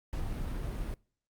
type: noise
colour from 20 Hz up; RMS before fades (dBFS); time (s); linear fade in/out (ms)
brown; -35; 0.13-0.94; 0
effects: noise-tail reverb RT60 0.5 s tail -25 dB re dry + Opus 48 kbps